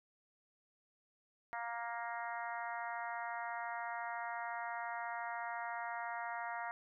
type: harmonic tone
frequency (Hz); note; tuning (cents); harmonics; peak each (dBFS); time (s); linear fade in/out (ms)
234.2; A#3; +8; 3 / 4 / 5 / 6 / 7 / 8 / 9; -44 / -44 / -50 / -47 / -52 / -48 / -54; 1.53-6.71; 0
effects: none